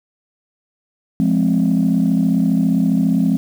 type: chord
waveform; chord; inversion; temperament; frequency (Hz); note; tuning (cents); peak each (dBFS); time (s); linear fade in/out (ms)
sine; F minor; none; just; 174.61 / 209.5 / 261.9; F3 / Ab3 / C4; 0 / +15 / +2; -16; 1.2-3.37; 0
effects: tanh soft clip ceiling -7 dBFS + 7-bit